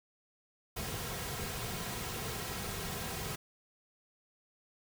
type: noise with comb filter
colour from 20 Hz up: pink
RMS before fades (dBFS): -39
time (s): 0.76-3.36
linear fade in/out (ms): 10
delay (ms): 3.4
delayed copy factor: -0.55
effects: none